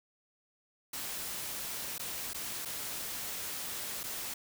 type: noise with dropouts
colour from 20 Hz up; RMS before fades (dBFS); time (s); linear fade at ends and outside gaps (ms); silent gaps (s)
white; -39; 0.93-4.34; 5; 1.982-1.994 / 2.334-2.344 / 2.651-2.655 / 4.033-4.037
effects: none